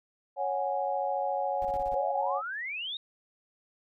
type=chord; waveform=sine; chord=C# suspended fourth; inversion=none; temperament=equal with one note detuned; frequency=554.4 / 736.6 / 830.6 Hz; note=C#5 / F#5 / G#5; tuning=0 / -8 / 0 cents; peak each=-32 dBFS; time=0.36-2.42 s; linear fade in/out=50 ms
type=noise bursts; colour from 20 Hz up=brown; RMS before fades=-42 dBFS; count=6; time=1.62-1.945 s; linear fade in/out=0 ms; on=30 ms; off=29 ms
type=exponential sweep; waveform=sine; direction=up; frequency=505 to 3800 Hz; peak=-33 dBFS; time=1.94-2.97 s; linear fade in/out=2 ms
effects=none